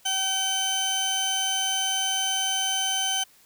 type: tone pair together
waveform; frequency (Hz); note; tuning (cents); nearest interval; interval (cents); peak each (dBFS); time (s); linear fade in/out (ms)
25% pulse; 767 / 3068; G5 / G7; -38 / -38; 2 octaves; 2400; -27 / -21; 0.05-3.24; 10
effects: white hiss -57 dBFS RMS until 3.45 s